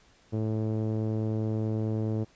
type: tone with low-pass filter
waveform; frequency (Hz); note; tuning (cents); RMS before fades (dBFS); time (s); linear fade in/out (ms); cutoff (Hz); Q
sawtooth; 109.4; A2; -9; -29; 0.32-2.25; 20; 450; 1.4
effects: pink hiss -61 dBFS RMS until 2.35 s + resampled to 16000 Hz